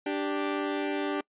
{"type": "tone pair together", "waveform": "sawtooth", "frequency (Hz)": [293.7, 392], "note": ["D4", "G4"], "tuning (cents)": [0, 0], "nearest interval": "perfect fourth", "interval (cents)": 500, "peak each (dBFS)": [-26, -28], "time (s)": [0.06, 1.21], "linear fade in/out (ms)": 5, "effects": ["noise-tail reverb RT60 0.1 s tail -25 dB re dry", "resampled to 8000 Hz"]}